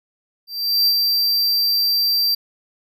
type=tone with ADSR envelope; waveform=square; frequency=4699 Hz; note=D8; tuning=in tune; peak=-13 dBFS; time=0.47-2.35 s; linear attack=400 ms; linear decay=61 ms; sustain=-3 dB; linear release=8 ms; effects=none